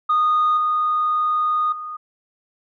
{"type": "tone with level steps", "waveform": "sine", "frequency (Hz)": 1233, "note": "D#6", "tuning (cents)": -16, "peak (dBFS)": [-13, -16, -28], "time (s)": [0.09, 1.97], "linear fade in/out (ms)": 10, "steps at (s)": [0.57, 1.72], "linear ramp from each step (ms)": 5, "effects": ["tanh soft clip ceiling -12 dBFS"]}